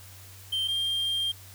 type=tone pair in turn; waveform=triangle; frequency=3136 / 3193 Hz; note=G7 / G7; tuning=0 / +31 cents; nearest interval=unison; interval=31 cents; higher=second; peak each=-24 dBFS; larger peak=neither; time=0.52-0.68 / 0.68-1.32 s; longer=second; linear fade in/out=10 ms; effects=added 95 Hz sine -48 dBFS peak until 1.54 s + white hiss -50 dBFS RMS until 1.54 s